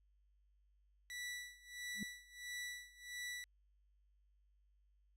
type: tone with tremolo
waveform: sawtooth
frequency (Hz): 1961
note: B6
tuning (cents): -13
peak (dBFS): -39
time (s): 1.1-3.44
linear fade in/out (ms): 0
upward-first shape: sine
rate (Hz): 1.5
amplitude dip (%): 90
type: tone with exponential growth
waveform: sine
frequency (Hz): 206.7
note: G#3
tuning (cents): -8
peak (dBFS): -37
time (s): 1.94-2.03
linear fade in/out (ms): 2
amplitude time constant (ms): 19
effects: added 50 Hz sine -70 dBFS peak until 5.16 s + low-pass 12000 Hz 12 dB/octave